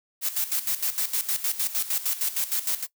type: noise with tremolo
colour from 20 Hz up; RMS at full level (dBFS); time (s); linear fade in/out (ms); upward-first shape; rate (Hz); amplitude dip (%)
blue; -25; 0.21-2.87; 50; square; 6.5; 75
effects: noise-tail reverb RT60 0.1 s tail -19 dB re dry